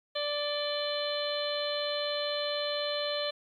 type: harmonic tone with a mistuned harmonic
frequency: 586 Hz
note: D5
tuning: 4 cents flat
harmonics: 1 / 2 / 3 / 4 / 5 / 6 / 7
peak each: -32 / -41 / -42 / -45 / -39 / -39 / -37 dBFS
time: 0.15-3.31 s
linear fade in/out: 10 ms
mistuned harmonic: 5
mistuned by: +47 cents
effects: 11-bit